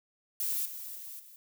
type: noise with level steps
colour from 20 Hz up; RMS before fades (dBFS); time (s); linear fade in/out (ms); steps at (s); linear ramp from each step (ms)
violet; -32 / -42 / -44 / -53; 0.4-1.36; 2; 0.65 / 0.95 / 1.19; 10
effects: none